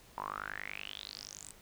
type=tone with band-pass filter sweep; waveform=sawtooth; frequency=50.5 Hz; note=G#1; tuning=48 cents flat; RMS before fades=-44 dBFS; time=0.17-1.52 s; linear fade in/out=10 ms; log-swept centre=930 to 8500 Hz; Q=8.2; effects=pink hiss -59 dBFS RMS until 1.61 s